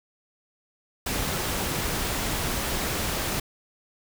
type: noise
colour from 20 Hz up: pink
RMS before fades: -28 dBFS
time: 1.06-3.4 s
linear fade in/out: 5 ms
effects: none